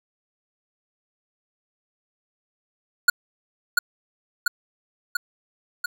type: tone with echo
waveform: square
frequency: 1447 Hz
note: F#6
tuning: 39 cents flat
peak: -12 dBFS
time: 3.08-3.1 s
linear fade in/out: 5 ms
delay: 690 ms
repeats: 4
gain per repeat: -3 dB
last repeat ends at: 5.86 s
effects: none